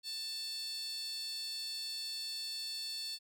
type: tone with high-pass filter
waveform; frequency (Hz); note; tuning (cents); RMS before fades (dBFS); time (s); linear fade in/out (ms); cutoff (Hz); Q
15% pulse; 887; A5; +14; -41; 0.03-3.19; 50; 4600; 7.5
effects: none